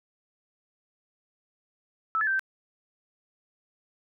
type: tone with pitch steps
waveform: sine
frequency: 1312 / 1722 / 1564 / 1555 Hz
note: E6 / A6 / G6 / G6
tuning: -9 / -38 / -4 / -14 cents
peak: -23 dBFS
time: 2.15-2.394 s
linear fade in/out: 0 ms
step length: 61 ms
effects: none